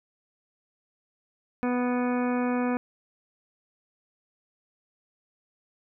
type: harmonic tone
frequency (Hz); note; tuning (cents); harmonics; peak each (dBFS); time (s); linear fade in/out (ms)
246.9; B3; 0; 1 / 2 / 3 / 4 / 5 / 6 / 7 / 9 / 10; -25 / -31 / -35 / -37 / -39 / -41 / -42 / -44 / -45; 1.63-2.77; 0
effects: none